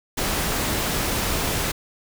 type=noise; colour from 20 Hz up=pink; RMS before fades=-24 dBFS; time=0.17-1.72 s; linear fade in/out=10 ms; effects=none